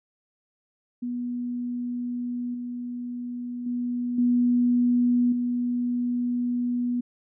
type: tone with level steps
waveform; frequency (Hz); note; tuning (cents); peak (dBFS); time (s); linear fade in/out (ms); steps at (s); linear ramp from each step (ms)
sine; 243.8; B3; -22; -27 / -30 / -25 / -18 / -23; 1.02-7.01; 10; 2.54 / 3.66 / 4.18 / 5.32; 5
effects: none